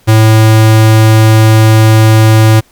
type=tone; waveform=square; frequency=110 Hz; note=A2; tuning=in tune; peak=-3 dBFS; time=0.07-2.61 s; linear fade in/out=20 ms; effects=pink hiss -47 dBFS RMS until 2.71 s